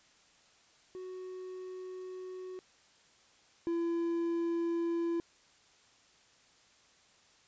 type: tone pair in turn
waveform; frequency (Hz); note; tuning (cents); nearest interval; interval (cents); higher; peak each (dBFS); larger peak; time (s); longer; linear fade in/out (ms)
triangle; 370 / 337.6; F#4 / E4; 0 / +41; major second; 159; first; -39 / -28; second; 0.95-2.59 / 3.67-5.2; first; 0
effects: white hiss -64 dBFS RMS until 7.47 s + resampled to 16000 Hz